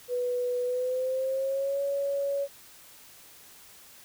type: tone with pitch glide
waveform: sine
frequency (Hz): 492.8 to 559.6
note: B4 to C#5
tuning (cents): -4 to +16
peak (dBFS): -26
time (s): 0.08-2.48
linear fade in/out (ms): 50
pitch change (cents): +220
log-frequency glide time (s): 0.63-1.81
effects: white hiss -52 dBFS RMS until 4.04 s